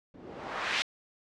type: noise with low-pass filter sweep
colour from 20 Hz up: blue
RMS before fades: -35 dBFS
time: 0.14-0.82 s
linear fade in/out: 0 ms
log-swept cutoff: 220 to 3200 Hz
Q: 1.2
effects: low-pass 6000 Hz 12 dB/octave